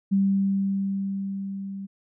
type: tone with level ramp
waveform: sine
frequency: 195.8 Hz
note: G3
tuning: 2 cents flat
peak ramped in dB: -17 to -32 dBFS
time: 0.11-1.87 s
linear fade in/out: 20 ms
effects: none